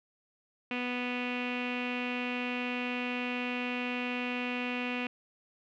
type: tone with low-pass filter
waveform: sawtooth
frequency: 246.9 Hz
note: B3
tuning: in tune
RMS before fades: -34 dBFS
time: 0.71-5.07 s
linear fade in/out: 2 ms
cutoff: 2600 Hz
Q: 6.9
effects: none

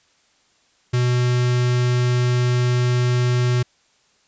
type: tone with notch filter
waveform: square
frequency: 123.47 Hz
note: B2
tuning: in tune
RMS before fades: -18 dBFS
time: 0.93-3.63 s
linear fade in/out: 10 ms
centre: 740 Hz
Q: 1.4
effects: white hiss -60 dBFS RMS until 4.27 s + resampled to 16000 Hz

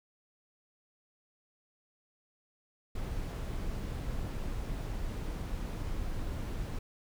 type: noise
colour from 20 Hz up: brown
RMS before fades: -36 dBFS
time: 2.95-6.79 s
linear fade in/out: 5 ms
effects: none

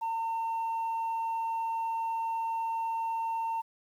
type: tone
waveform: sine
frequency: 908 Hz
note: A#5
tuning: 46 cents flat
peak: -27 dBFS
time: 0.01-3.62 s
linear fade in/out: 20 ms
effects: tanh soft clip ceiling -28 dBFS + 10-bit

